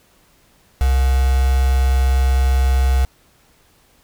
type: tone with quantisation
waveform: sine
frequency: 65.41 Hz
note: C2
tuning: in tune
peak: -12 dBFS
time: 0.81-3.05 s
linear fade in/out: 0 ms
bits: 4
effects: pink hiss -55 dBFS RMS until 4.03 s